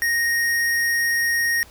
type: tone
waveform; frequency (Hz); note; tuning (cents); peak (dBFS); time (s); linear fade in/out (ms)
square; 1864.7; A#6; 0; -19; 0.02-1.63; 0
effects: added 60 Hz sine -51 dBFS peak until 1.7 s + pink hiss -48 dBFS RMS until 1.7 s